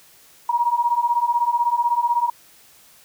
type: beating tone pair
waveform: sine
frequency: 942 / 958 Hz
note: A#5 / A#5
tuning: +18 / +47 cents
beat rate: 16 Hz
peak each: -21 / -19 dBFS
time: 0.49-2.3 s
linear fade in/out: 5 ms
effects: white hiss -51 dBFS RMS until 3.04 s